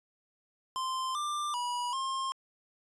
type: tone with pitch steps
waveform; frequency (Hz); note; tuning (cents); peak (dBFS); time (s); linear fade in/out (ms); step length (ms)
square; 1042 / 1187 / 972 / 1065; C6 / D6 / B5 / C6; -7 / +18 / -28 / +30; -32; 0.76-2.32; 0; 390
effects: resampled to 24000 Hz